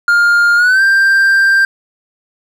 triangle tone with pitch glide, 1408 to 1580.4 Hz, F6 to G6, +14 to +14 cents, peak -5 dBFS, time 0.08-1.65 s, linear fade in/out 2 ms, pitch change +200 cents, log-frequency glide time 0.56-0.82 s, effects none

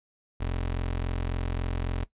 25% pulse tone, 43.65 Hz, F1, in tune, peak -24 dBFS, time 0.4-2.05 s, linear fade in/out 10 ms, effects noise-tail reverb RT60 0.1 s tail -17 dB re dry + resampled to 8000 Hz

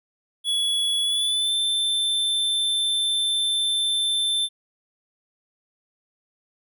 square tone with pitch glide, 3384 to 3548 Hz, G#7 to A7, +32 to +14 cents, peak -21 dBFS, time 0.44-4.49 s, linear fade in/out 50 ms, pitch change +82 cents, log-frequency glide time 1.02-1.52 s, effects none

